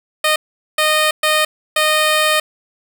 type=tone bursts at uneven times; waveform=10% pulse; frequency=616 Hz; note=D#5; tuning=17 cents flat; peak=-4 dBFS; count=4; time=0.24-0.36 / 0.78-1.11 / 1.23-1.45 / 1.76-2.4 s; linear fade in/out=5 ms; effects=none